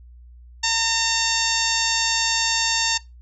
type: harmonic tone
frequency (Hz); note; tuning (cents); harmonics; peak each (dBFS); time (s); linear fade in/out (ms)
910; A#5; -42; 1 / 2 / 3 / 4 / 5 / 6 / 7 / 8; -27 / -27 / -27 / -27 / -27 / -27 / -27 / -27; 0.63-2.98; 10
effects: noise-tail reverb RT60 0.2 s tail -19 dB re dry + added 60 Hz sine -42 dBFS peak until 3.21 s